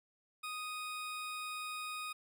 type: tone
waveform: 20% pulse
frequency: 1244.5 Hz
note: D#6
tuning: in tune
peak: -35 dBFS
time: 0.43-2.13 s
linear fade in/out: 10 ms
effects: none